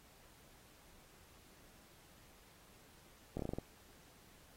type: slowing click train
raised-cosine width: 2 ms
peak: -26 dBFS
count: 7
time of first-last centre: 3.37-3.585 s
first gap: 24 ms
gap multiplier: 1.16
effects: pink hiss -64 dBFS RMS until 4.56 s + AAC 48 kbps